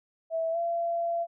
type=tone with pitch glide; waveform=sine; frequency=654 to 680.2 Hz; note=E5 to F5; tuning=-14 to -46 cents; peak=-26 dBFS; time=0.3-1.27 s; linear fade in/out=50 ms; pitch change=+68 cents; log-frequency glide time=0.51-0.58 s; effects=none